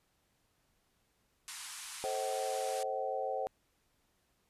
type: band-pass noise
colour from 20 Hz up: white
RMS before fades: -46 dBFS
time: 1.48-2.83 s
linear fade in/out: 0 ms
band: 870 to 11000 Hz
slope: 48 dB/octave
type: chord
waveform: sine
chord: A diminished seventh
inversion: none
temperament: just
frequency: 440 / 528 / 633.6 / 760.3 Hz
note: A4 / C5 / Eb5 / Gb5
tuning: 0 / +16 / +31 / +47 cents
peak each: -41 / -37 / -42 / -37 dBFS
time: 2.04-3.47 s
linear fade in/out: 0 ms
effects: pink hiss -75 dBFS RMS until 4.49 s + resampled to 32000 Hz